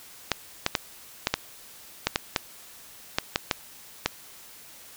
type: clicks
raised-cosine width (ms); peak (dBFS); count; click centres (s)
0.2; -4; 12; 0.317 / 0.664 / 0.752 / 1.271 / 1.34 / 2.07 / 2.159 / 2.362 / 3.185 / 3.359 / 3.512 / 4.06
effects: white hiss -48 dBFS RMS until 4.96 s